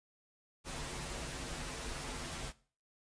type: noise with comb filter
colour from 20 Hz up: pink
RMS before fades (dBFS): -42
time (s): 0.64-2.53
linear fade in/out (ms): 50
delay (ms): 9.9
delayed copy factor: -0.85
effects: noise-tail reverb RT60 0.4 s tail -18 dB re dry + resampled to 22050 Hz